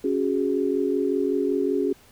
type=chord; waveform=sine; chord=C# suspended fourth; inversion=none; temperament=equal; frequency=277.2 / 370 / 415.3 Hz; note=C#4 / F#4 / G#4; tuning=0 / 0 / 0 cents; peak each=-25 dBFS; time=0.04-1.93 s; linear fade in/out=5 ms; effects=pink hiss -54 dBFS RMS until 2.11 s